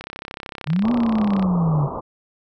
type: click train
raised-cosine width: 0.3 ms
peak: -16 dBFS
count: 48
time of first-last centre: 0.01-1.426 s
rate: 33.2 Hz
type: linear two-way sweep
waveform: sine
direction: up then down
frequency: 138.59 to 244.6 to 138.59 Hz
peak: -16 dBFS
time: 0.66-1.89 s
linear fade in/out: 50 ms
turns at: 0.92 s
type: low-pass noise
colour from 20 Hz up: white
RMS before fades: -29 dBFS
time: 0.83-2.01 s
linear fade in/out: 20 ms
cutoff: 1200 Hz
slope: 96 dB/octave
effects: none